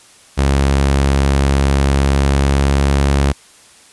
sawtooth tone with pitch glide, 68.9 to 69.58 Hz, C#2 to C#2, -10 to +7 cents, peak -7 dBFS, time 0.37-3.33 s, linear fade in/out 20 ms, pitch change +17 cents, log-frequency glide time 1.91-3.04 s, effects white hiss -45 dBFS RMS until 3.92 s + resampled to 24000 Hz

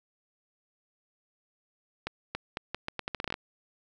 accelerating click train, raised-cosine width 0.3 ms, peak -16 dBFS, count 14, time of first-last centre 2.07-3.341 s, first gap 280 ms, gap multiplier 0.79, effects none

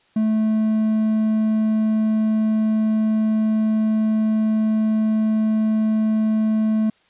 triangle tone, 217.8 Hz, A3, 17 cents flat, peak -14 dBFS, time 0.16-6.9 s, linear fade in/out 5 ms, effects white hiss -59 dBFS RMS until 7.09 s + resampled to 8000 Hz

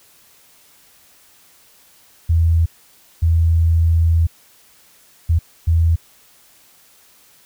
sine tone bursts at uneven times, 82.6 Hz, E2, 4 cents sharp, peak -11 dBFS, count 4, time 2.29-2.66 / 3.22-4.27 / 5.29-5.39 / 5.67-5.96 s, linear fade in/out 10 ms, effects white hiss -51 dBFS RMS until 7.45 s

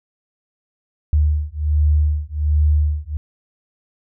sine beating tone pair, 74.6 / 75.9 Hz, D2 / D#2, +28 / -42 cents, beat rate 1.3 Hz, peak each -17 dBFS, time 1.13-3.17 s, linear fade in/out 0 ms, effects none

